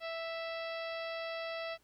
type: harmonic tone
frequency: 659.3 Hz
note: E5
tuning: in tune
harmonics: 1 / 2 / 3 / 4 / 5 / 6 / 7 / 8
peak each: -39 / -46 / -46 / -47 / -51 / -53 / -53 / -56 dBFS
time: 0-1.78 s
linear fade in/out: 50 ms
effects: pink hiss -71 dBFS RMS until 1.83 s